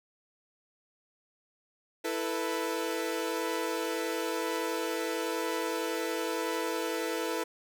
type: chord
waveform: sawtooth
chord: E suspended fourth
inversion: none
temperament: equal with one note detuned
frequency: 329.6 / 443.1 / 493.9 Hz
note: E4 / A4 / B4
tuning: 0 / +12 / 0 cents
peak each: -31 dBFS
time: 2.04-7.44 s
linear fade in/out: 10 ms
effects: none